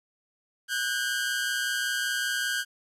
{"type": "tone pair together", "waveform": "sawtooth", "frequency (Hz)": [1477, 1602.2], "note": ["F#6", "G6"], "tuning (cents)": [-3, 37], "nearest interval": "minor second", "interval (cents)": 140, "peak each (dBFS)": [-27, -25], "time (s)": [0.68, 2.65], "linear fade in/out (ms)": 50, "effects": ["resampled to 32000 Hz", "10-bit"]}